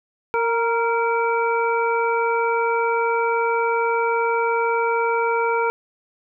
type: harmonic tone with a mistuned harmonic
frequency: 461.3 Hz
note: A#4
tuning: 18 cents flat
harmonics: 1 / 2 / 3 / 5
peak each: -21 / -22 / -25 / -29 dBFS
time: 0.34-5.7 s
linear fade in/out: 0 ms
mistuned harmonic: 2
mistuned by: +28 cents
effects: none